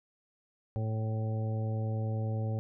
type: harmonic tone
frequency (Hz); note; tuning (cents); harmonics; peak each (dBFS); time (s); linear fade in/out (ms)
110; A2; 0; 1 / 2 / 3 / 4 / 5 / 7; -30 / -41 / -47 / -45 / -43 / -47; 0.76-2.59; 0
effects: none